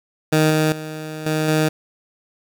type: tone with level steps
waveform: 15% pulse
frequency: 155.56 Hz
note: D#3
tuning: in tune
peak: -7 / -9 / -22 / -12 / -9 dBFS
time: 0.32-1.69 s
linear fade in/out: 10 ms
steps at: 0.5 / 0.72 / 1.26 / 1.48 s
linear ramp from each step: 2 ms
effects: none